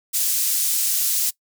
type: high-pass noise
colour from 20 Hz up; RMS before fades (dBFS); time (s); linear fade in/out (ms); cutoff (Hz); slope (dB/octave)
pink; -21; 0.13-1.31; 20; 7300; 12
effects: noise-tail reverb RT60 0.1 s tail -21 dB re dry